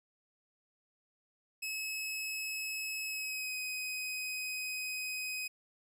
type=tone with pitch glide; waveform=sawtooth; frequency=2578 to 2515 Hz; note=E7 to D#7; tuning=-39 to +18 cents; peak=-33 dBFS; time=1.62-5.48 s; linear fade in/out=10 ms; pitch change=-43 cents; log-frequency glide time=3.06-3.55 s; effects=none